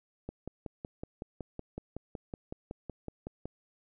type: click train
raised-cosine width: 2 ms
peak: -25 dBFS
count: 18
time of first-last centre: 0.29-3.456 s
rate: 5.37 Hz
effects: none